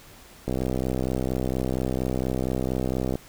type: click train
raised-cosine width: 2 ms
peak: -13 dBFS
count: 173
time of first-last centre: 0.48-3.155 s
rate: 64.3 Hz
effects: pink hiss -49 dBFS RMS until 3.28 s